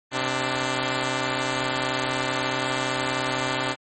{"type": "tone pair together", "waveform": "5% pulse", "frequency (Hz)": [129.8, 294.9], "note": ["C3", "D4"], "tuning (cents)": [-13, 7], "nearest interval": "octave + major second", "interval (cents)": 1420, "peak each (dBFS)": -15, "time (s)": [0.11, 3.76], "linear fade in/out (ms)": 50, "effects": ["MP3 32 kbps"]}